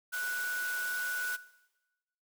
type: tone in noise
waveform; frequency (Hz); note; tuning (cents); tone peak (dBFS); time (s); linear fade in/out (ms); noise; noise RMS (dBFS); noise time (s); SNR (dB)
sine; 1477; F#6; -3; -33; 0.12-1.37; 20; white; -42; 0.12-1.37; +6
effects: noise-tail reverb RT60 1.0 s tail -17 dB re dry + high-pass 400 Hz 12 dB/octave